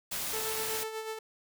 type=noise; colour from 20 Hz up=white; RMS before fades=-35 dBFS; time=0.11-0.84 s; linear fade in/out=10 ms
type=tone with tremolo; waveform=sawtooth; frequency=440 Hz; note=A4; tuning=in tune; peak=-30 dBFS; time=0.33-1.19 s; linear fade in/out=5 ms; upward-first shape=sine; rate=8.1 Hz; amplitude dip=50%
effects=none